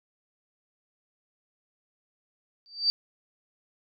sine tone with exponential growth, 4641 Hz, D8, 21 cents flat, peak -17 dBFS, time 2.66-2.9 s, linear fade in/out 0 ms, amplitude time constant 52 ms, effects none

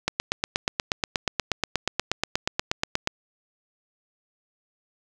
click train, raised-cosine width 0.2 ms, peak -5 dBFS, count 26, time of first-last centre 0.08-3.074 s, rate 8.35 Hz, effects none

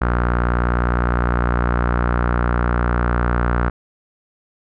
sawtooth tone with low-pass filter, 59.8 Hz, A#1, 45 cents sharp, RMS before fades -18 dBFS, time 0.01-3.7 s, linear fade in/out 10 ms, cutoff 1400 Hz, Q 3.8, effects none

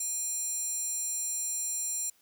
square tone with high-pass filter, 820 Hz, G#5, 22 cents flat, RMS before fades -33 dBFS, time 0-2.1 s, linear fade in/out 5 ms, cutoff 7600 Hz, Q 5.6, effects white hiss -66 dBFS RMS until 2.21 s

